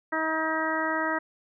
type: harmonic tone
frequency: 317.8 Hz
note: D#4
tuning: 37 cents sharp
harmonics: 1 / 2 / 3 / 4 / 5 / 6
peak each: -32 / -32 / -32 / -32 / -32 / -32 dBFS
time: 0.12-1.19 s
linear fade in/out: 10 ms
effects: none